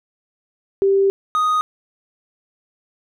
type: tone pair in turn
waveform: sine / triangle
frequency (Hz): 392 / 1244.5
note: G4 / D#6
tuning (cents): 0 / 0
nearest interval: octave + minor sixth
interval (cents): 2000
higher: second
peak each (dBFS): -12 / -13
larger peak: first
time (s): 0.82-1.1 / 1.35-1.61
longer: first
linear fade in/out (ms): 0
effects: none